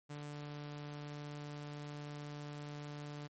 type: tone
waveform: sawtooth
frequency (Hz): 146.83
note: D3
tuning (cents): 0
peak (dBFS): -40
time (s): 0.09-3.28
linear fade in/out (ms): 20
effects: MP3 32 kbps